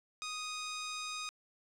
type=tone; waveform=10% pulse; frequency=1244.5 Hz; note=D#6; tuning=in tune; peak=-30 dBFS; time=0.22-1.29 s; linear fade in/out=0 ms; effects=low-pass 8000 Hz 12 dB/octave + 10-bit